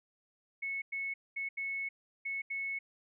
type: tone bursts at uneven times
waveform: sine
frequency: 2200 Hz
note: C#7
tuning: 14 cents flat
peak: -34 dBFS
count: 6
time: 0.62-0.82 / 0.92-1.14 / 1.36-1.49 / 1.57-1.89 / 2.25-2.42 / 2.5-2.79 s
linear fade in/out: 10 ms
effects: none